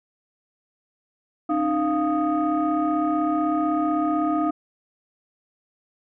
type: tone cluster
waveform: sine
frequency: 270 / 305.9 / 697 / 1243 Hz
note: C#4 / D#4 / F5 / D#6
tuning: -45 / -29 / -4 / -2 cents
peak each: -29 / -21 / -25 / -27 dBFS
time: 1.49-4.51 s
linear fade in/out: 10 ms
effects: tanh soft clip ceiling -13 dBFS